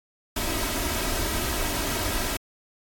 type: noise with comb filter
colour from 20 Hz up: pink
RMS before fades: -27 dBFS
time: 0.36-2.37 s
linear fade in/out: 5 ms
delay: 3.1 ms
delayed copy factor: +0.6
effects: AAC 64 kbps

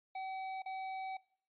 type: tone with dropouts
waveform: square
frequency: 762 Hz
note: G5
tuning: 49 cents flat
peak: -40 dBFS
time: 0.15-1.17 s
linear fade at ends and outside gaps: 5 ms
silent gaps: 0.621-0.659 s
effects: noise-tail reverb RT60 0.5 s tail -21 dB re dry + resampled to 8000 Hz

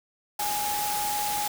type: tone in noise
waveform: sine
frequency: 830.6 Hz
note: G#5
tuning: in tune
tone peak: -28 dBFS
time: 0.39-1.48 s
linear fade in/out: 5 ms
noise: white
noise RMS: -31 dBFS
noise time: 0.39-1.48 s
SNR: 0 dB
effects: none

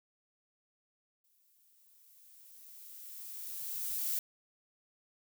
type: noise with exponential growth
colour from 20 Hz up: violet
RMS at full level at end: -33 dBFS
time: 1.24-4.19 s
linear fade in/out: 2 ms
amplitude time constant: 640 ms
effects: none

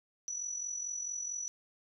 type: tone with amplitude modulation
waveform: sine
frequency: 5910 Hz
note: F#8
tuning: 3 cents flat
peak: -33 dBFS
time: 0.28-1.48 s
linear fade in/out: 0 ms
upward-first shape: sine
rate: 44.5 Hz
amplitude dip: 60%
effects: none

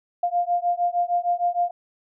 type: beating tone pair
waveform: sine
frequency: 698.5 / 705 Hz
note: F5 / F5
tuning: 0 / +16 cents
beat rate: 6.5 Hz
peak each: -23 dBFS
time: 0.23-1.71 s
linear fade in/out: 5 ms
effects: none

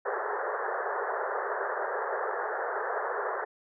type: band-pass noise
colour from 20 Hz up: pink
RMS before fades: -32 dBFS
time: 0.05-3.45 s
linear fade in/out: 10 ms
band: 390 to 1800 Hz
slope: 96 dB/octave
effects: none

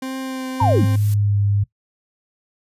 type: tone with vibrato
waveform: 40% pulse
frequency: 261.6 Hz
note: C4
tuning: in tune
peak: -24 dBFS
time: 0.02-0.96 s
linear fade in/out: 5 ms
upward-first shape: triangle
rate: 1.6 Hz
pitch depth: 16 cents each way
type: noise with exponential growth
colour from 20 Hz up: blue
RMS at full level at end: -34 dBFS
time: 0.12-1.14 s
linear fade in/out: 2 ms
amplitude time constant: 220 ms
type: linear sweep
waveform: sine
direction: down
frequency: 987.8 to 139.3 Hz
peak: -15 dBFS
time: 0.6-0.85 s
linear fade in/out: 5 ms
type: tone with pitch glide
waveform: sine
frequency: 103.9 to 101.41 Hz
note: G#2 to G#2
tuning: +1 to -41 cents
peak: -15 dBFS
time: 0.61-1.64 s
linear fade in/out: 10 ms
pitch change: -42 cents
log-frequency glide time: 1.06-1.39 s
effects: noise-tail reverb RT60 0.1 s tail -18 dB re dry + resampled to 32000 Hz

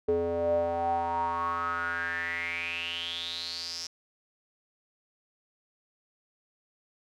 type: tone with band-pass filter sweep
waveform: square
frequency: 84.9 Hz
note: F2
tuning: 48 cents flat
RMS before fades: -31 dBFS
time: 0.08-3.87 s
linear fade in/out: 5 ms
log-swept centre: 440 to 5500 Hz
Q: 8.9
effects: none

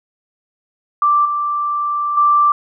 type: tone with level steps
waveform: sine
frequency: 1174.7 Hz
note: D6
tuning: in tune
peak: -10 / -16 / -9 dBFS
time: 1.02-2.52 s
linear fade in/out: 2 ms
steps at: 1.25 / 2.17 s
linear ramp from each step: 5 ms
effects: none

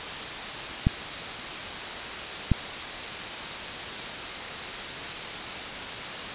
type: clicks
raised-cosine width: 5 ms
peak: -7 dBFS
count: 2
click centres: 0.869 / 2.517 s
effects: white hiss -33 dBFS RMS until 6.34 s + resampled to 8000 Hz

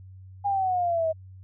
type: exponential sweep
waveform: sine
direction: down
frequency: 815 to 631 Hz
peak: -22 dBFS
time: 0.44-1.13 s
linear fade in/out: 20 ms
effects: added 94 Hz sine -43 dBFS peak until 1.43 s

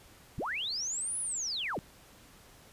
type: linear two-way sweep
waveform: sine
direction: up then down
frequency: 50.4 to 10370 to 68.2 Hz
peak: -32 dBFS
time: 0.38-1.79 s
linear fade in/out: 0 ms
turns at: 1.19 s
effects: pink hiss -57 dBFS RMS until 2.72 s + resampled to 32000 Hz

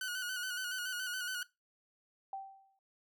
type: tone with vibrato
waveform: sawtooth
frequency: 1480 Hz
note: F#6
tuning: in tune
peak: -33 dBFS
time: 0.01-1.43 s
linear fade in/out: 2 ms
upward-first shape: square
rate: 7.1 Hz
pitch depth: 43 cents each way
type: tone with exponential decay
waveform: sine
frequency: 778 Hz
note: G5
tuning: 13 cents flat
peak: -36 dBFS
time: 2.33-2.79 s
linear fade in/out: 2 ms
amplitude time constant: 100 ms
effects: noise-tail reverb RT60 0.2 s tail -18 dB re dry

